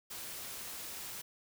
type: noise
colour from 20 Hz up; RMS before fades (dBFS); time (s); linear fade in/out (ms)
white; -44; 0.1-1.22; 10
effects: none